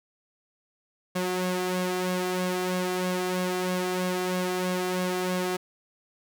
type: tone with flanger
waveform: sawtooth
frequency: 182.4 Hz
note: F#3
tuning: 24 cents flat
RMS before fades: -28 dBFS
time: 1.15-5.57 s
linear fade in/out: 10 ms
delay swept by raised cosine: 1.8 to 2.59 ms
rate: 3.1 Hz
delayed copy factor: +0.7
effects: none